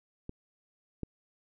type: clicks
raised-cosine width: 3 ms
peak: -26 / -22 dBFS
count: 2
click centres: 0.294 / 1.033 s
effects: none